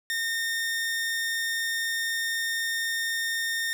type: tone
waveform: sawtooth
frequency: 1828 Hz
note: A#6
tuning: 34 cents flat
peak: -23 dBFS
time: 0.1-3.73 s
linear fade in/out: 0 ms
effects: none